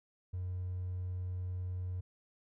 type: tone with hard clipping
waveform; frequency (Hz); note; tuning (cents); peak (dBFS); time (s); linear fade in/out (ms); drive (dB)
triangle; 91; F#2; -28; -36; 0.33-2.01; 10; 4
effects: none